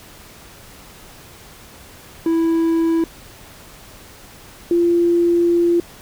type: tone pair in turn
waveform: triangle / sine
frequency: 329.4 / 343.9 Hz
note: E4 / F4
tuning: -1 / -27 cents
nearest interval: minor second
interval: 74 cents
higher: second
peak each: -12 dBFS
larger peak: neither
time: 2.26-3.04 / 4.71-5.8 s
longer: second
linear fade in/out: 2 ms
effects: pink hiss -42 dBFS RMS until 6.01 s